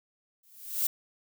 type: noise with exponential growth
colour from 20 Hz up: violet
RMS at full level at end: -24 dBFS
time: 0.43-0.87 s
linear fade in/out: 5 ms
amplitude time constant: 94 ms
effects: none